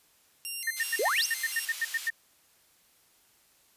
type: tone with vibrato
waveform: 5% pulse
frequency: 2406 Hz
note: D7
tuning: 41 cents sharp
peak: -26 dBFS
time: 0.45-1.65 s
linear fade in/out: 0 ms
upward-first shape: square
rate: 2.8 Hz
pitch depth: 250 cents each way
type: tone bursts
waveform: sine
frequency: 1823 Hz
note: A#6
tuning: 39 cents flat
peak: -25 dBFS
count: 12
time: 0.67-2.103 s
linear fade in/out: 5 ms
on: 36 ms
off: 91 ms
type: high-pass noise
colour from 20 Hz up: pink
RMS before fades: -40 dBFS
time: 0.76-2.1 s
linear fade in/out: 20 ms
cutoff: 2600 Hz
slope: 12 dB/octave
type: exponential sweep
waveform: sine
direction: up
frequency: 370 to 6500 Hz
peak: -25 dBFS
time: 0.99-1.26 s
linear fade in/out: 5 ms
effects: white hiss -64 dBFS RMS until 3.76 s + resampled to 32000 Hz